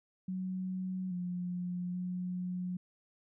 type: tone with pitch steps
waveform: sine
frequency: 185.9 / 178.4 / 180.8 Hz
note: F#3 / F3 / F#3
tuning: +8 / +37 / -40 cents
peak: -34 dBFS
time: 0.28-2.77 s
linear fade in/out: 5 ms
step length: 830 ms
effects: none